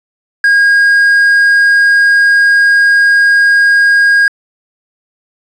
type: tone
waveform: triangle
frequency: 1630 Hz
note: G#6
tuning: 33 cents flat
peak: -3 dBFS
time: 0.44-4.28 s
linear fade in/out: 2 ms
effects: resampled to 24000 Hz + 7-bit